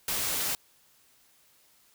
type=noise; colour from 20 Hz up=white; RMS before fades=-30 dBFS; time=0.08-0.55 s; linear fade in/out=2 ms; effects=white hiss -63 dBFS RMS until 1.94 s